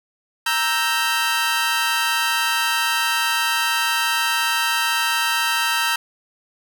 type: chord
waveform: 20% pulse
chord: E diminished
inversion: second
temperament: equal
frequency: 932.3 / 1318.5 / 1568 Hz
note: Bb5 / E6 / G6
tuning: 0 / 0 / 0 cents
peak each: -18 dBFS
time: 0.46-5.96 s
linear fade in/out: 5 ms
effects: none